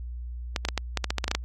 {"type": "clicks", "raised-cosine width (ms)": 0.2, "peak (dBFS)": -8, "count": 12, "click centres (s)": [0.562, 0.651, 0.687, 0.777, 0.973, 1.043, 1.105, 1.183, 1.242, 1.28, 1.314, 1.35], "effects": ["added 60 Hz sine -33 dBFS peak until 1.44 s", "AAC 48 kbps"]}